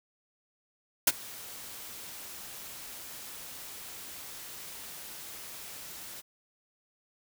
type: noise with ADSR envelope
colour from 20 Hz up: white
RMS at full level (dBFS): -20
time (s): 1.07-6.22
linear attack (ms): 6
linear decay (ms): 35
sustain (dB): -24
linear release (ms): 24
effects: none